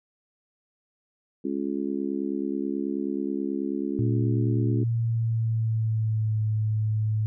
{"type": "harmonic tone", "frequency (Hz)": 69.3, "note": "C#2", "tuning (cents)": 0, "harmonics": [3, 4, 5, 6], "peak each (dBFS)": [-32, -29, -31, -37], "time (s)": [1.44, 4.84], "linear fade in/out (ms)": 10}
{"type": "tone with pitch glide", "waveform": "sine", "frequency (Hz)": [116, 108.23], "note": ["A#2", "A2"], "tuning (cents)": [-8, -28], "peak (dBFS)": -22, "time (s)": [3.99, 7.26], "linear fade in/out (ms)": 0, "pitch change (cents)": -120, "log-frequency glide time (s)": [4.85, 6.42]}
{"effects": []}